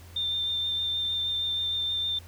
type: tone with vibrato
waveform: sine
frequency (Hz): 3592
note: A7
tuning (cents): +35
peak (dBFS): -26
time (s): 0.16-2.19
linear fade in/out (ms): 5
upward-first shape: sine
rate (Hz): 6.4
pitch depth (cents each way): 13
effects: added 86 Hz sine -45 dBFS peak until 2.27 s + pink hiss -53 dBFS RMS until 2.27 s